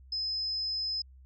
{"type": "tone", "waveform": "sine", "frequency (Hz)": 5100, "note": "D#8", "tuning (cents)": 42, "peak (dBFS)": -30, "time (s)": [0.12, 1.02], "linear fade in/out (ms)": 5, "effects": ["added 65 Hz sine -51 dBFS peak until 1.25 s"]}